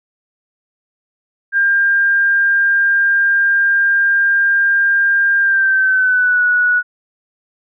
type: tone with pitch glide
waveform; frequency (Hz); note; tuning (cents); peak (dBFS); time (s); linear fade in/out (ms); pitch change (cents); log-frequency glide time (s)
sine; 1600 to 1467.2; G6 to F#6; +35 to -15; -10; 1.52-6.83; 50; -150; 5.4-6.43
effects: none